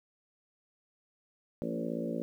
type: harmonic tone with a mistuned harmonic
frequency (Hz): 57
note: A#1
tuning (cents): -38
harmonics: 3 / 4 / 5 / 6 / 7 / 8 / 9 / 10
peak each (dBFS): -40 / -37 / -40 / -41 / -47 / -43 / -41 / -42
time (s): 1.62-2.22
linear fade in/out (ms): 0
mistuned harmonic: 5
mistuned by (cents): -21
effects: 11-bit